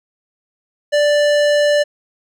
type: tone with hard clipping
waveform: sine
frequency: 587.3 Hz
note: D5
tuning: in tune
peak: -13 dBFS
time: 0.92-1.84 s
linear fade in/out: 20 ms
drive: 17 dB
effects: none